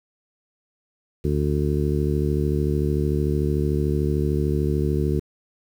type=harmonic tone; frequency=73.42 Hz; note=D2; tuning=in tune; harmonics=1 / 2 / 3 / 4 / 5 / 6; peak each=-24 / -24 / -29 / -30 / -26 / -31 dBFS; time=1.24-5.2 s; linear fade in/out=10 ms; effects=8-bit